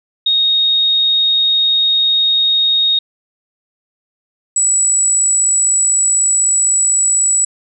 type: tone pair in turn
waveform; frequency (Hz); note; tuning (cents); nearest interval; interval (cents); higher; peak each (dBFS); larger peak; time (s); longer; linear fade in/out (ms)
sine; 3729 / 7861; A#7 / B8; 0 / -9; octave + minor second; 1291; second; -10; neither; 0.26-2.99 / 4.56-7.45; second; 5
effects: none